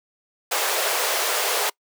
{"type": "high-pass noise", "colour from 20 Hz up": "pink", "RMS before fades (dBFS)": -23, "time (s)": [0.51, 1.7], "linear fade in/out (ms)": 10, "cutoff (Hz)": 410, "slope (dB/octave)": 48, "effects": ["noise-tail reverb RT60 0.1 s tail -25 dB re dry"]}